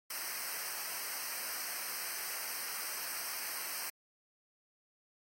white noise with comb filter, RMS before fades -40 dBFS, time 0.1-3.9 s, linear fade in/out 5 ms, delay 0.28 ms, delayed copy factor -0.95, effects AAC 48 kbps

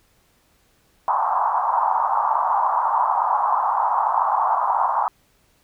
pink band-pass noise, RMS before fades -20 dBFS, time 1.08-5.08 s, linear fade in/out 0 ms, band 800 to 1100 Hz, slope 48 dB/octave, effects pink hiss -61 dBFS RMS until 5.63 s

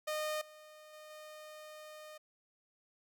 sawtooth tone with level steps, 613 Hz, D#5, 26 cents flat, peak -31 / -50 / -47 / -45 dBFS, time 0.07-2.18 s, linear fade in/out 10 ms, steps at 0.41 / 0.93 / 1.1 s, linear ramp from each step 5 ms, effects none

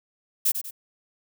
violet noise with echo, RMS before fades -21 dBFS, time 0.45-0.52 s, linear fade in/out 10 ms, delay 95 ms, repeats 2, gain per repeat -8 dB, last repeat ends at 0.71 s, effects none

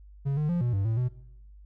triangle tone with pitch steps, 138.8 / 150.8 / 173.9 / 121.1 / 98.2 / 112.1 / 124.6 Hz, C#3 / D3 / F3 / B2 / G2 / A2 / B2, +3 / +46 / -7 / -34 / +4 / +33 / +16 cents, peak -22 dBFS, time 0.25-1.09 s, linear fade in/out 20 ms, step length 120 ms, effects noise-tail reverb RT60 0.9 s tail -20 dB re dry + added 50 Hz sine -47 dBFS peak until 1.65 s

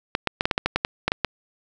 clicks, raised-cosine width 0.3 ms, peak -4 dBFS, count 12, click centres 0.151 / 0.273 / 0.409 / 0.455 / 0.512 / 0.579 / 0.66 / 0.76 / 0.849 / 1.08 / 1.119 / 1.247 s, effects none

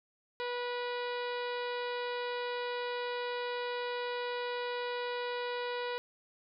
harmonic tone, 488 Hz, B4, 21 cents flat, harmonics 1 / 2 / 3 / 4 / 5 / 6 / 7 / 8 / 9 / 10, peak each -36 / -40 / -44 / -46 / -48 / -49 / -53 / -48 / -55 / -56 dBFS, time 0.4-5.98 s, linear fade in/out 0 ms, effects none

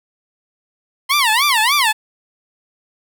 15% pulse tone with vibrato, 1011 Hz, B5, 40 cents sharp, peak -6 dBFS, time 1.09-1.93 s, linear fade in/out 20 ms, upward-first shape sine, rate 3.4 Hz, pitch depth 280 cents each way, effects none

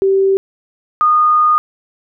sine tone pair in turn, 387.7 / 1227.8 Hz, G4 / D#6, -19 / -23 cents, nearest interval octave + minor sixth, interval 1996 cents, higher second, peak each -9 / -8 dBFS, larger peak second, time 0.02-0.37 / 1.01-1.58 s, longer second, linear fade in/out 0 ms, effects none

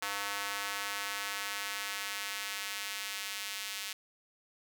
square tone with high-pass filter sweep, 100.8 Hz, G2, 49 cents sharp, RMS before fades -38 dBFS, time 0.02-3.93 s, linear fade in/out 5 ms, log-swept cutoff 1200 to 2700 Hz, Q 0.95, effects none

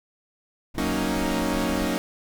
brown noise, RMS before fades -35 dBFS, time 0.74-1.94 s, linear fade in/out 10 ms
sawtooth chord, D# minor seventh, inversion first, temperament equal, 185 / 233.1 / 277.2 / 311.1 Hz, F#3 / A#3 / C#4 / D#4, 0 / 0 / 0 / 0 cents, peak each -25 dBFS, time 0.78-1.98 s, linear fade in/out 0 ms
effects none

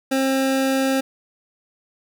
25% pulse tone, 267 Hz, C4, 35 cents sharp, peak -14 dBFS, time 0.11-1.01 s, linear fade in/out 10 ms, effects none

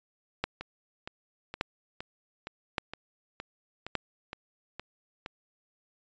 two click trains, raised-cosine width 0.3 ms, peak -12 / -22 dBFS, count 4 / 11, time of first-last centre 0.44-3.953 / 0.61-5.261 s, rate 0.854 / 2.15 Hz, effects resampled to 16000 Hz

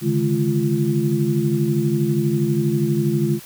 sine tone cluster, 139.5 / 151.9 / 211.7 / 344.8 Hz, C#3 / D#3 / G#3 / F4, +11 / -41 / +33 / -22 cents, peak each -22 dBFS, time 0.01-3.4 s, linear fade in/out 50 ms, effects white hiss -41 dBFS RMS until 3.45 s

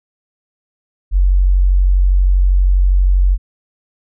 sine tone, 46.25 Hz, F#1, in tune, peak -8 dBFS, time 1.11-3.38 s, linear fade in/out 50 ms, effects none

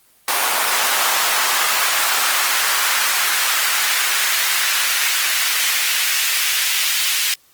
pink noise with high-pass filter sweep, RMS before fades -18 dBFS, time 0.28-7.34 s, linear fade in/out 2 ms, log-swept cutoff 890 to 2500 Hz, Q 1.2, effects white hiss -54 dBFS RMS until 7.53 s + Opus 24 kbps

